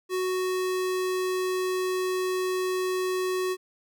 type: tone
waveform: square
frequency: 370 Hz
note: F#4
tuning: in tune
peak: -26 dBFS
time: 0.09-3.57 s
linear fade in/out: 50 ms
effects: none